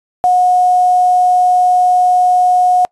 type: tone with quantisation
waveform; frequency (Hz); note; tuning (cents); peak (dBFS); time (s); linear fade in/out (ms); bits
sine; 726; F#5; -33; -7; 0.24-2.85; 0; 5
effects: noise-tail reverb RT60 0.1 s tail -26 dB re dry + resampled to 24000 Hz